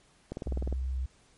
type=click train; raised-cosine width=2 ms; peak=-22 dBFS; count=9; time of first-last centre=0.32-0.726 s; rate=19.7 Hz
type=tone with vibrato; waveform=sine; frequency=64.8 Hz; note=C2; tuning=16 cents flat; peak=-29 dBFS; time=0.46-1.06 s; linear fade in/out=5 ms; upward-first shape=triangle; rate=5.2 Hz; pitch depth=10 cents each way
effects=pink hiss -63 dBFS RMS until 1.37 s + MP3 48 kbps